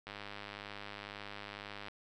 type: click train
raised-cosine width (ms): 0.3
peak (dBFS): -28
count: 186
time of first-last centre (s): 0.07-1.884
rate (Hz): 102
effects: none